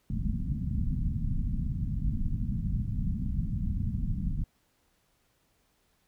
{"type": "low-pass noise", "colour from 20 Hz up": "pink", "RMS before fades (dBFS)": -30, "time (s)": [0.1, 4.44], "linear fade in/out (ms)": 2, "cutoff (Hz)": 230, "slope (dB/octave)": 48, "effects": ["pink hiss -71 dBFS RMS until 6.07 s"]}